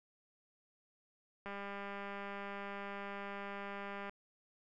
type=click train; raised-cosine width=0.5 ms; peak=-30 dBFS; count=528; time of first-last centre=1.46-4.095 s; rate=200 Hz; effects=none